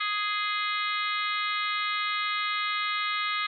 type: harmonic tone with a mistuned harmonic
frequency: 415.9 Hz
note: G#4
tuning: 2 cents sharp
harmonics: 3 / 4 / 5 / 6 / 7 / 8 / 9 / 10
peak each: -30 / -37 / -32 / -38 / -42 / -37 / -37 / -41 dBFS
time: 0-3.47 s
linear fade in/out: 10 ms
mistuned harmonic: 7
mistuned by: +30 cents
effects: none